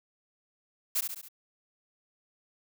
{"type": "noise with echo", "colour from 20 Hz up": "blue", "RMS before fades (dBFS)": -28, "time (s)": [0.95, 1.01], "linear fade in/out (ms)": 10, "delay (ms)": 69, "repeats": 4, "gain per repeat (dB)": -5, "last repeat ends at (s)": 1.286, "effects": []}